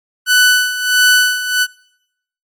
sawtooth tone with tremolo, 1493 Hz, F#6, 15 cents sharp, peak -3 dBFS, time 0.26-1.67 s, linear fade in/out 50 ms, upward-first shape sine, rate 1.5 Hz, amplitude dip 75%, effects noise-tail reverb RT60 0.8 s tail -24 dB re dry + MP3 64 kbps

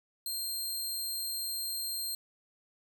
15% pulse tone, 4186 Hz, C8, in tune, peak -27 dBFS, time 0.26-2.15 s, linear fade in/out 2 ms, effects none

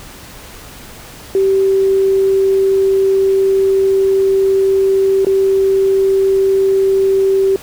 sine tone with dropouts, 387.2 Hz, G4, 21 cents flat, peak -9 dBFS, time 1.35-7.56 s, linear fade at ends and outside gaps 1 ms, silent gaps 5.248-5.268 s, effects pink hiss -35 dBFS RMS until 7.62 s

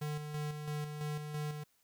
square tone with tremolo, 149.9 Hz, D3, 36 cents sharp, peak -36 dBFS, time 0.01-1.64 s, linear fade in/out 10 ms, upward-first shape square, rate 3 Hz, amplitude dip 45%, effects white hiss -73 dBFS RMS until 1.83 s

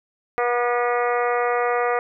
harmonic tone with a mistuned harmonic, 241.9 Hz, B3, 36 cents flat, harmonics 2 / 3 / 4 / 5 / 6 / 7 / 8 / 9 / 10, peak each -22 / -24 / -32 / -26 / -32 / -38 / -30 / -35 / -40 dBFS, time 0.38-1.99 s, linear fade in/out 0 ms, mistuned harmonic 10, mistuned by +23 cents, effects none

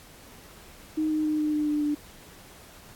sine tone with pitch steps, 311.1 / 308.4 / 305.8 / 303.1 / 300.5 / 297.9 / 295.3 Hz, D#4 / D#4 / D#4 / D#4 / D4 / D4 / D4, 0 / -15 / -30 / -45 / +40 / +25 / +10 cents, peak -23 dBFS, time 0.97-1.95 s, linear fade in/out 10 ms, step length 140 ms, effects pink hiss -50 dBFS RMS until 2.95 s + AAC 64 kbps

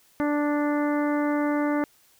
harmonic tone, 293.7 Hz, D4, in tune, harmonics 1 / 2 / 3 / 4 / 5 / 6 / 7, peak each -23 / -29 / -33 / -35 / -37 / -39 / -40 dBFS, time 0.2-1.84 s, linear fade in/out 0 ms, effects white hiss -60 dBFS RMS until 2.19 s

